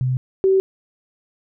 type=tone pair in turn; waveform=sine; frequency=128.2 / 383.1 Hz; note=C3 / G4; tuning=-35 / -40 cents; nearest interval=octave + perfect fifth; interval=1895 cents; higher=second; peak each=-17 / -12 dBFS; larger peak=second; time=0.01-0.17 / 0.44-0.6 s; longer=neither; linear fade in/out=0 ms; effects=none